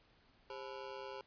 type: ring-modulated tone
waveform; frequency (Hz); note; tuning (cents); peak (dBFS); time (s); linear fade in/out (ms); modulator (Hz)
25% pulse; 466.2; A#4; 0; -38; 0.5-1.21; 0; 64.7
effects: pink hiss -69 dBFS RMS until 1.26 s + resampled to 11025 Hz